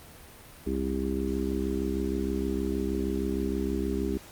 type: harmonic tone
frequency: 66.4 Hz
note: C2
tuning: 26 cents sharp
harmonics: 1 / 3 / 4 / 5 / 6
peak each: -33 / -33 / -33 / -33 / -33 dBFS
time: 0.66-4.18 s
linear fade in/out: 10 ms
effects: pink hiss -49 dBFS RMS until 4.31 s + Opus 32 kbps